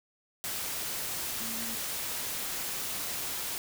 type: tone in noise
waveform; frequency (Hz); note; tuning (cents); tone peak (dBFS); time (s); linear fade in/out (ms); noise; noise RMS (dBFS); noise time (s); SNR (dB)
sine; 228.1; A#3; -37; -42; 1.41-1.75; 0; white; -35; 0.44-3.58; -10
effects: none